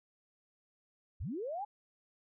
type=linear sweep; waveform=sine; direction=up; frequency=46.25 to 853 Hz; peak=-36 dBFS; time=1.2-1.65 s; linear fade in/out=10 ms; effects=none